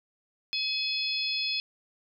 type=harmonic tone; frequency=850 Hz; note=G#5; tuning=40 cents sharp; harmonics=3 / 4 / 5 / 6; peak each=-33 / -33 / -33 / -33 dBFS; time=0.53-1.6 s; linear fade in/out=0 ms; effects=none

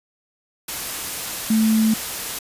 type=tone in noise; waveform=sine; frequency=220 Hz; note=A3; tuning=in tune; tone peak=-14 dBFS; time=1.5-1.94 s; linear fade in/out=5 ms; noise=white; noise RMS=-28 dBFS; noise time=0.68-2.39 s; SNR=+11 dB; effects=resampled to 32000 Hz

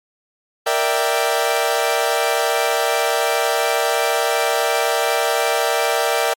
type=chord; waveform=sawtooth; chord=E half-diminished seventh; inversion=second; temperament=equal; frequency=466.2 / 587.3 / 659.3 / 784 Hz; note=Bb4 / D5 / E5 / G5; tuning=0 / 0 / 0 / 0 cents; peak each=-18 dBFS; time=0.66-6.34 s; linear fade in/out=10 ms; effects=MP3 64 kbps

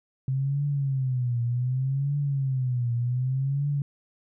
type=tone with vibrato; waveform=sine; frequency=130.81 Hz; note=C3; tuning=in tune; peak=-23 dBFS; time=0.28-3.82 s; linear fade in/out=2 ms; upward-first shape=triangle; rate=0.66 Hz; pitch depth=180 cents each way; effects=none

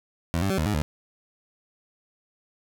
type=tone with pitch steps; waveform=20% pulse; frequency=83.9 / 97.6 / 191.7 / 78.2 / 104.5 / 74.9 Hz; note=E2 / G2 / G3 / D#2 / G#2 / D2; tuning=+31 / -7 / -38 / +9 / +11 / +35 cents; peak=-18 dBFS; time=0.34-0.82 s; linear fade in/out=0 ms; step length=80 ms; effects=none

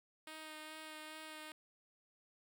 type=tone with vibrato; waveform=5% pulse; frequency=311.1 Hz; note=D#4; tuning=in tune; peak=-37 dBFS; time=0.27-1.52 s; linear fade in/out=2 ms; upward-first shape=sine; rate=2.4 Hz; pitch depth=15 cents each way; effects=none

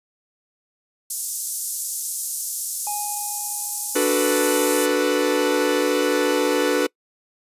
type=band-pass noise; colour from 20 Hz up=white; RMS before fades=-28 dBFS; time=1.1-4.86 s; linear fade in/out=5 ms; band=6300 to 12000 Hz; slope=24 dB/octave
type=tone with exponential decay; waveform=triangle; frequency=830.6 Hz; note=G#5; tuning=in tune; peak=-24 dBFS; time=2.87-5.22 s; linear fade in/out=1 ms; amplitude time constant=510 ms
type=chord; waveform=45% pulse; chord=B minor seventh; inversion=first; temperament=equal; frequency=293.7 / 370 / 440 / 493.9 Hz; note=D4 / F#4 / A4 / B4; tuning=0 / 0 / 0 / 0 cents; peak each=-23 / -25 / -24 / -22 dBFS; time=3.95-6.87 s; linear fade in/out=10 ms
effects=noise-tail reverb RT60 0.1 s tail -25 dB re dry + resampled to 32000 Hz

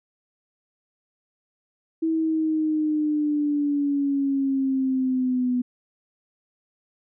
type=linear sweep; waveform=sine; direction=down; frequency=324.7 to 246.9 Hz; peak=-20 dBFS; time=2.02-5.62 s; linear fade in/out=10 ms; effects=none

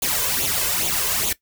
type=noise with flanger; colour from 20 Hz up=white; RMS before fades=-22 dBFS; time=0.02-1.33 s; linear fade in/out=5 ms; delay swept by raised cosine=0.28 to 1.98 ms; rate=2.4 Hz; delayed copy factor=+0.7; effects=noise-tail reverb RT60 0.1 s tail -18 dB re dry

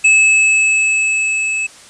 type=tone with level ramp; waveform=square; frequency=2600 Hz; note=E7; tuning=24 cents flat; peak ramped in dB=-7 to -17 dBFS; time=0.04-1.67 s; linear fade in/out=10 ms; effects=white hiss -40 dBFS RMS until 1.89 s + resampled to 22050 Hz

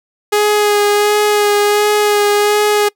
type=tone with vibrato; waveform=sawtooth; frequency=415.3 Hz; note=G#4; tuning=in tune; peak=-6 dBFS; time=0.32-2.89 s; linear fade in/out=10 ms; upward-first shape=sine; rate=1.4 Hz; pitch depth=16 cents each way; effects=noise-tail reverb RT60 0.1 s tail -23 dB re dry

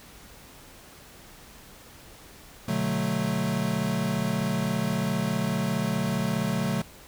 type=chord; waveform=square; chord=B minor seventh; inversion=none; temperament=equal with one note detuned; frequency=123.47 / 148.11 / 185 / 220 Hz; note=B2 / D3 / F#3 / A3; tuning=0 / +15 / 0 / 0 cents; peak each=-34 / -32 / -30 / -30 dBFS; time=2.68-6.82 s; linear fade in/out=5 ms; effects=pink hiss -49 dBFS RMS until 7.07 s

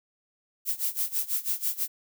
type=noise with tremolo; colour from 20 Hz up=violet; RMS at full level=-26 dBFS; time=0.65-1.88 s; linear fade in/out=50 ms; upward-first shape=sine; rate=6.1 Hz; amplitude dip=90%; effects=none

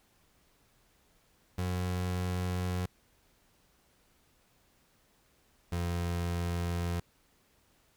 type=tone pair in turn; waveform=30% pulse; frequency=90.5 / 86.49 Hz; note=F#2 / F2; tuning=-38 / -16 cents; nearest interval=minor second; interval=78 cents; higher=first; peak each=-28 dBFS; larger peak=neither; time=1.58-2.86 / 5.72-7 s; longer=neither; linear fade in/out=5 ms; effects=pink hiss -68 dBFS RMS until 7.96 s

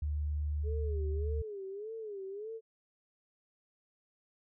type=tone; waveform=sine; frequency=74.3 Hz; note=D2; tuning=21 cents sharp; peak=-31 dBFS; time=0.02-1.42 s; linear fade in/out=5 ms
type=tone with vibrato; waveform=sine; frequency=415.3 Hz; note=G#4; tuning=in tune; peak=-39 dBFS; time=0.63-2.61 s; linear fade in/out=50 ms; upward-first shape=sine; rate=1.7 Hz; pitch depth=140 cents each way
effects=none

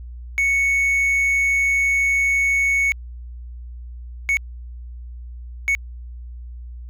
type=tone bursts at uneven times; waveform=triangle; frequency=2217 Hz; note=C#7; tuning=in tune; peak=-14 dBFS; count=3; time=0.38-2.92 / 4.29-4.37 / 5.68-5.75 s; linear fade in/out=0 ms; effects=added 60 Hz sine -32 dBFS peak until 6.89 s

